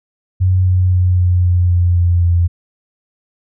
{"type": "tone with pitch steps", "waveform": "sine", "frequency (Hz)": [92.5, 91.6, 90.7, 89.81, 88.94, 88.07, 87.21, 86.36], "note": ["F#2", "F#2", "F#2", "F2", "F2", "F2", "F2", "F2"], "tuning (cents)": [0, -17, -34, 49, 32, 15, -2, -19], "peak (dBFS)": -9, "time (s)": [0.4, 2.48], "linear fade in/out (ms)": 20, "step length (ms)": 260, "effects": []}